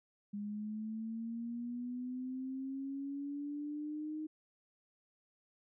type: linear sweep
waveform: sine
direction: up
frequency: 203.5 to 311.1 Hz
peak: -38 dBFS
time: 0.33-4.27 s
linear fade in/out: 10 ms
effects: none